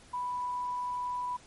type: tone with quantisation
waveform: sine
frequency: 987.8 Hz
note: B5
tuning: in tune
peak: -31 dBFS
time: 0.13-1.37 s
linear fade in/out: 10 ms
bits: 10
effects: pink hiss -56 dBFS RMS until 1.46 s + MP3 48 kbps